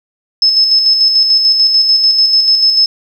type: tone with tremolo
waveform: sine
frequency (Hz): 5210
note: E8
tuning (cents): -21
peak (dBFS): -5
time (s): 0.42-2.86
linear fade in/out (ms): 2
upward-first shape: square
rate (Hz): 6.8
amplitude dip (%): 40
effects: 7-bit